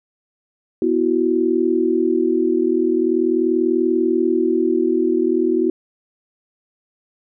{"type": "chord", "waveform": "sine", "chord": "B suspended fourth", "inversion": "none", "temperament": "equal", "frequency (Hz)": [246.9, 329.6, 370], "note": ["B3", "E4", "F#4"], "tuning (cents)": [0, 0, 0], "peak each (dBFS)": [-22, -18, -18], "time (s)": [0.82, 5.7], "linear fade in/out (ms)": 2, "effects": []}